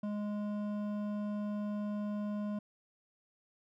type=tone with hard clipping; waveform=sine; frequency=207.7 Hz; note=G#3; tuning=in tune; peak=-36 dBFS; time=0.03-2.59 s; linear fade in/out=5 ms; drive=10 dB; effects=none

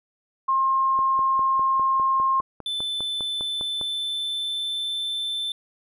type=tone; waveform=sine; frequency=1066 Hz; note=C6; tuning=32 cents sharp; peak=-18 dBFS; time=0.48-2.41 s; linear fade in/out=10 ms
type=click train; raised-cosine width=1 ms; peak=-22 dBFS; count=15; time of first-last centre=0.99-3.813 s; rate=4.96 Hz
type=tone with pitch glide; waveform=triangle; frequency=3520 to 3540 Hz; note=A7 to A7; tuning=0 to +10 cents; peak=-24 dBFS; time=2.66-5.52 s; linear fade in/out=2 ms; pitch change=+10 cents; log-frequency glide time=3.28-5.13 s
effects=none

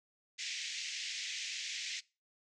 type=band-pass noise; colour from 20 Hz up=pink; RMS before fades=-41 dBFS; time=0.38-2.01 s; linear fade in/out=20 ms; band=2000 to 7000 Hz; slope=48 dB/octave; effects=noise-tail reverb RT60 0.3 s tail -22 dB re dry

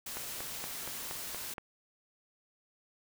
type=noise; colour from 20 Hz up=white; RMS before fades=-41 dBFS; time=0.06-1.54 s; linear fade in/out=5 ms
type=click train; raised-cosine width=0.5 ms; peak=-25 dBFS; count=7; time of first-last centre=0.17-1.582 s; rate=4.25 Hz
effects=none

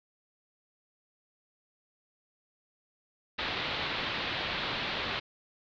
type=low-pass noise; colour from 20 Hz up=white; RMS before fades=-34 dBFS; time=3.38-5.2 s; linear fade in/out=10 ms; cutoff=4100 Hz; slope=48 dB/octave; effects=none

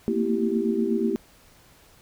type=tone cluster; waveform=sine; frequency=224.8 / 233 / 255.6 / 331.2 / 390.2 Hz; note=A3 / A#3 / C4 / E4 / G4; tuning=+37 / -1 / -40 / +8 / -8 cents; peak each=-27 / -27 / -34 / -28 / -26 dBFS; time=0.08-1.16 s; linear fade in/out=0 ms; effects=pink hiss -55 dBFS RMS until 2.01 s

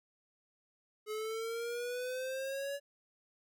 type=exponential sweep; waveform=square; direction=up; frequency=425 to 569 Hz; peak=-37 dBFS; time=1.06-2.8 s; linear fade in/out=50 ms; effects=none

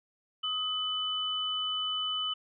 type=tone pair together; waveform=sine; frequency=1261.3 / 3000 Hz; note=D#6 / F#7; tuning=+23 / +23 cents; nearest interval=octave + minor third; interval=1500 cents; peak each=-37 / -30 dBFS; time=0.43-2.34 s; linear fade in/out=10 ms; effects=none

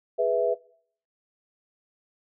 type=chord; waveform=sine; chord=E major; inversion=first; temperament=equal; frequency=415.3 / 493.9 / 659.3 Hz; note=G#4 / B4 / E5; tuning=0 / 0 / 0 cents; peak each=-28 / -24 / -24 dBFS; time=0.18-0.55 s; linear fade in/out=20 ms; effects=noise-tail reverb RT60 0.6 s tail -23 dB re dry

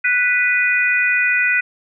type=harmonic tone; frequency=493.9 Hz; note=B4; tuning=in tune; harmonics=3 / 4 / 5; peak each=-18 / -18 / -18 dBFS; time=0.04-1.61 s; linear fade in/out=10 ms; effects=none

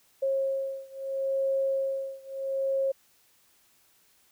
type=beating tone pair; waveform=sine; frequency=540 / 540.75 Hz; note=C#5 / C#5; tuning=-45 / -43 cents; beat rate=0.75 Hz; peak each=-29 / -30 dBFS; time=0.22-2.92 s; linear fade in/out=10 ms; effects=white hiss -64 dBFS RMS until 4.31 s

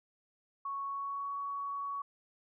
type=tone with pitch glide; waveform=sine; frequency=1108.7 to 1122.2 Hz; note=C#6 to C#6; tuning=0 to +21 cents; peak=-35 dBFS; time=0.65-2.02 s; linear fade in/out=5 ms; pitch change=+21 cents; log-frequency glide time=0.85-1.32 s; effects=none

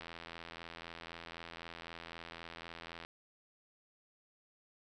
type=click train; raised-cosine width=0.3 ms; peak=-30 dBFS; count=256; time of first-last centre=0.01-3.049 s; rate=83.9 Hz; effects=none

